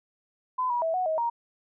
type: tone with pitch steps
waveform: sine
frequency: 1014 / 964 / 652 / 737 / 634 / 938 Hz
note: B5 / B5 / E5 / F#5 / D#5 / A#5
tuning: +45 / -42 / -19 / -7 / +32 / +11 cents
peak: -24 dBFS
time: 0.58-1.3 s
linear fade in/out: 10 ms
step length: 120 ms
effects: none